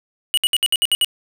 square tone bursts, 2918 Hz, F#7, 25 cents flat, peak -14 dBFS, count 8, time 0.34-1.046 s, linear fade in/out 0 ms, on 34 ms, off 62 ms, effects none

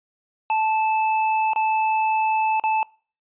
square tone with dropouts, 875 Hz, A5, 10 cents flat, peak -19 dBFS, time 0.5-2.83 s, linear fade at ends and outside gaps 1 ms, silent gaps 1.534-1.56 / 2.598-2.638 s, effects noise-tail reverb RT60 0.4 s tail -24 dB re dry + resampled to 8000 Hz

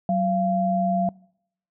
sine tone pair together, 187.4 / 688.2 Hz, F#3 / F5, +22 / -26 cents, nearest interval octave + major seventh, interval 2252 cents, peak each -22 / -22 dBFS, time 0.09-1.09 s, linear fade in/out 2 ms, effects noise-tail reverb RT60 0.7 s tail -25 dB re dry

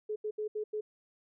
sine tone bursts at uneven times, 426.1 Hz, G#4, 44 cents sharp, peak -32 dBFS, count 5, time 0.09-0.16 / 0.24-0.31 / 0.38-0.48 / 0.55-0.64 / 0.73-0.81 s, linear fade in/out 10 ms, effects none

